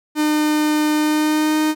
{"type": "tone with pitch glide", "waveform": "45% pulse", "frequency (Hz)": [303.3, 308.4], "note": ["D#4", "D#4"], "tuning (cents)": [-44, -15], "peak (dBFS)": -15, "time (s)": [0.15, 1.75], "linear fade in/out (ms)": 50, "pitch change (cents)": 29, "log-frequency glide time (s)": [0.94, 1.58], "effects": []}